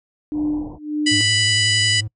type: tone with tremolo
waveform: sine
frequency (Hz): 300.2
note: D4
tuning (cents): +38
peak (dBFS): -17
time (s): 0.32-1.21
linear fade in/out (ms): 0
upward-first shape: sine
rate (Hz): 1.7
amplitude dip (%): 95
type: low-pass noise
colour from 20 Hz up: pink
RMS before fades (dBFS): -36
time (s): 0.32-0.79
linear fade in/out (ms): 50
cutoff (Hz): 990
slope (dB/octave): 96
type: harmonic tone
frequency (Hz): 987.8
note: B5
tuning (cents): 0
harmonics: 2 / 3 / 4 / 5 / 6 / 7 / 8 / 9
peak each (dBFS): -21 / -19 / -30 / -21 / -34 / -27 / -29 / -29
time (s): 1.06-2.01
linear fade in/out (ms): 10
type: tone with vibrato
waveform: triangle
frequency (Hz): 105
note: G#2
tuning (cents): +19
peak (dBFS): -22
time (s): 1.11-2.08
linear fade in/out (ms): 10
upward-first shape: sine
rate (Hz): 11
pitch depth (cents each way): 82
effects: noise-tail reverb RT60 0.1 s tail -25 dB re dry